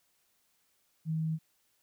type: tone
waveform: sine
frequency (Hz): 159.3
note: D#3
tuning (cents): +41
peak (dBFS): -29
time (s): 1.05-1.39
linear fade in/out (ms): 50
effects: white hiss -73 dBFS RMS until 1.82 s